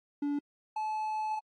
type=tone pair in turn; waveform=triangle; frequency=288.1 / 863.3 Hz; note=D4 / A5; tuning=-33 / -33 cents; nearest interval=octave + perfect fifth; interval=1900 cents; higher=second; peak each=-27 / -29 dBFS; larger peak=first; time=0.22-0.39 / 0.76-1.39 s; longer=second; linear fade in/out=5 ms; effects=AAC 32 kbps